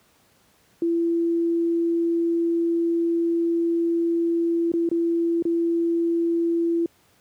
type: tone with dropouts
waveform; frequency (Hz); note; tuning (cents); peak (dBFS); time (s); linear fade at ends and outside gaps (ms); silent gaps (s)
sine; 336.6; E4; +36; -19; 0.82-6.86; 2; 4.718-4.737 / 4.89-4.914 / 5.424-5.452
effects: pink hiss -60 dBFS RMS until 7.2 s + high-pass 80 Hz 12 dB/octave